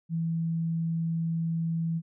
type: tone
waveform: sine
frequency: 164.81 Hz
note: E3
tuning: in tune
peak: -26 dBFS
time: 0.09-2.02 s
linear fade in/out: 50 ms
effects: none